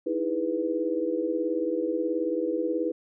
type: chord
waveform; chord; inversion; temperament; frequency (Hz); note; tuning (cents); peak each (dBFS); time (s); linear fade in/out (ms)
sine; E major seventh; third; equal with one note detuned; 311.1 / 329.6 / 409.4 / 493.9; D#4 / E4 / G#4 / B4; 0 / 0 / -25 / 0; -32 / -29 / -33 / -29; 0.06-2.92; 10
effects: none